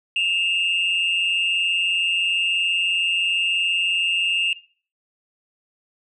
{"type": "tone pair together", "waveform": "sine", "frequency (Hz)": [2622, 2801], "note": ["E7", "F7"], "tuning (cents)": [-10, 4], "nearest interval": "minor second", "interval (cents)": 114, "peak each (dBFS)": [-21, -18], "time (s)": [0.16, 4.53], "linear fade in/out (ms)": 2, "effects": ["noise-tail reverb RT60 0.4 s tail -18 dB re dry", "tanh soft clip ceiling -14 dBFS"]}